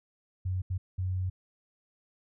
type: tone bursts at uneven times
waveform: sine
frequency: 92.5 Hz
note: F#2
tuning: in tune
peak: -28 dBFS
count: 3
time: 0.45-0.62 / 0.7-0.78 / 0.98-1.3 s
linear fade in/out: 10 ms
effects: none